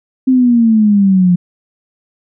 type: exponential sweep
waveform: sine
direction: down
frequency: 263.3 to 174.61 Hz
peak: -6 dBFS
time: 0.27-1.36 s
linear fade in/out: 10 ms
effects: none